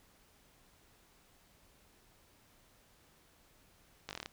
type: slowing click train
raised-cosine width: 0.2 ms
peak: -23 dBFS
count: 8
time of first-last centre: 4.09-4.26 s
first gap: 19 ms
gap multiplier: 1.08
effects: pink hiss -66 dBFS RMS until 4.32 s